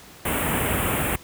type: band-stop noise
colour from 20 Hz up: pink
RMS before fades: -23 dBFS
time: 0.25-1.16 s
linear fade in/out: 5 ms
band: 3100 to 8200 Hz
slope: 48 dB/octave
effects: pink hiss -46 dBFS RMS until 1.23 s + high-pass 60 Hz 12 dB/octave